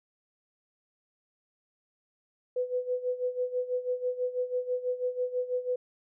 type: tone with tremolo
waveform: sine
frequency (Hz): 499.3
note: B4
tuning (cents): +19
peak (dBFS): -25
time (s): 2.56-5.76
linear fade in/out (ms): 5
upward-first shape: sine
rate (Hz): 6.1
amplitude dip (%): 80
effects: none